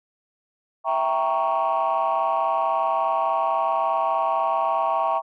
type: chord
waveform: sine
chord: E diminished seventh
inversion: none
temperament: equal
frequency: 659.3 / 784 / 932.3 / 1108.7 Hz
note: E5 / G5 / Bb5 / Db6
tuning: 0 / 0 / 0 / 0 cents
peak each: -24 dBFS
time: 0.84-5.22 s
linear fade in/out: 50 ms
effects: tanh soft clip ceiling -14 dBFS